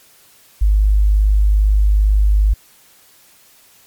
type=tone; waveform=sine; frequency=51.2 Hz; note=G#1; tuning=24 cents flat; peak=-9 dBFS; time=0.61-2.54 s; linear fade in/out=10 ms; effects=white hiss -49 dBFS RMS until 3.86 s + MP3 96 kbps